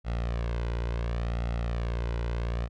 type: tone with flanger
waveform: sawtooth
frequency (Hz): 58.27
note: A#1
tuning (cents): 0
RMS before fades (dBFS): -30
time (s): 0.04-2.69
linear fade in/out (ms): 50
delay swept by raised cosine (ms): 1.5 to 2.02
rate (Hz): 0.7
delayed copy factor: +0.6
effects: low-pass 4000 Hz 12 dB/octave